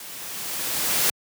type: noise with level ramp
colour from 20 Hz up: white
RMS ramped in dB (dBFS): -39 to -20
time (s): 0-1.1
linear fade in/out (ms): 2
effects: high-pass 100 Hz 12 dB/octave